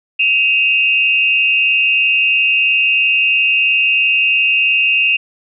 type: tone pair together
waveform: sine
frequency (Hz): 2543 / 2766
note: D#7 / F7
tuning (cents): +37 / -17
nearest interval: minor second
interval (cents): 146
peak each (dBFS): -13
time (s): 0.19-5.17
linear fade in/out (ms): 10
effects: none